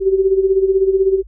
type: tone with tremolo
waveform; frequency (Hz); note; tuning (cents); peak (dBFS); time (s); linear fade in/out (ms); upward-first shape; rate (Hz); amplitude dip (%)
sine; 384.5; G4; -33; -8; 0-1.23; 50; sine; 16; 70
effects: added 50 Hz sine -36 dBFS peak until 1.27 s